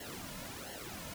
pink noise with flanger, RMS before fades -45 dBFS, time 0-1.14 s, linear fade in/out 5 ms, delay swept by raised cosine 0.82 to 2.62 ms, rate 1.4 Hz, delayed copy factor -0.8, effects none

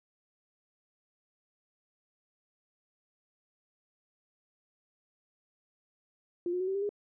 sine tone with pitch steps, 349.1 / 360.6 / 372.4 / 384.7 / 397.3 / 410.4 Hz, F4 / F#4 / F#4 / G4 / G4 / G#4, -1 / -45 / +11 / -33 / +23 / -21 cents, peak -29 dBFS, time 6.46-6.892 s, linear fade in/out 2 ms, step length 72 ms, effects none

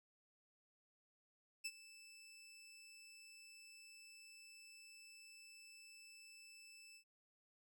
20% pulse tone with ADSR envelope, 2637 Hz, E7, in tune, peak -36 dBFS, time 1.64-7.04 s, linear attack 17 ms, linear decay 48 ms, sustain -18 dB, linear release 82 ms, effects none

